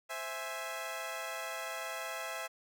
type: chord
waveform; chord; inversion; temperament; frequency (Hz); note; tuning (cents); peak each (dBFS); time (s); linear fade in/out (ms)
15% pulse; C augmented; none; equal; 523.3 / 659.3 / 830.6; C5 / E5 / G#5; 0 / 0 / 0; -38 / -34 / -38; 0.09-2.48; 20
effects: none